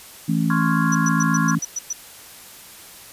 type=harmonic tone; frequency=55 Hz; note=A1; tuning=in tune; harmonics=3 / 4 / 5; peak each=-20 / -22 / -24 dBFS; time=0.28-1.59 s; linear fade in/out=10 ms
type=chord; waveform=sine; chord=Db major seventh; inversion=third; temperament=equal; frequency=1046.5 / 1108.7 / 1396.9 / 1661.2 Hz; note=C6 / Db6 / F6 / Ab6; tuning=0 / 0 / 0 / 0 cents; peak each=-27 dBFS; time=0.5-1.55 s; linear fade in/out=2 ms
type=tone bursts; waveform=sine; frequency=5920 Hz; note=F#8; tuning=in tune; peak=-22 dBFS; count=8; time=0.92-1.93 s; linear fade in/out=5 ms; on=30 ms; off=110 ms
effects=white hiss -42 dBFS RMS until 3.12 s + resampled to 32000 Hz